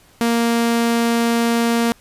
sawtooth tone, 233.1 Hz, A#3, in tune, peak -11 dBFS, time 0.21-1.92 s, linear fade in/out 0 ms, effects pink hiss -51 dBFS RMS until 2 s + resampled to 32000 Hz

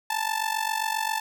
sawtooth tone with amplitude modulation, 880 Hz, A5, in tune, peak -18 dBFS, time 0.1-1.2 s, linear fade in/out 5 ms, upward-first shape sine, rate 47.5 Hz, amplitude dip 80%, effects none

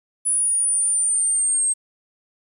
sine linear sweep, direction down, 9870 to 8372 Hz, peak -17 dBFS, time 0.25-1.74 s, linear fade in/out 20 ms, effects 9-bit

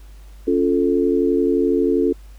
sine chord, Db augmented, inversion none, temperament equal, 277.2 / 349.2 / 440 Hz, Db4 / F4 / A4, 0 / 0 / 0 cents, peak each -19 dBFS, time 0.47-2.13 s, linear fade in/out 10 ms, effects added 50 Hz sine -38 dBFS peak until 2.38 s + pink hiss -54 dBFS RMS until 2.38 s

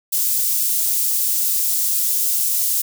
white high-pass noise, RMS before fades -19 dBFS, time 0.12-2.82 s, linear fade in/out 10 ms, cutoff 7300 Hz, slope 12 dB/octave, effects none

